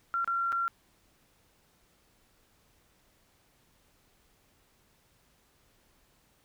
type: tone with dropouts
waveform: sine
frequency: 1371 Hz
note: F6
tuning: 32 cents flat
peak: -27 dBFS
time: 0.14-0.68 s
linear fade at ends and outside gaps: 0 ms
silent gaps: 0.245-0.276 / 0.521-0.527 s
effects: pink hiss -67 dBFS RMS until 6.44 s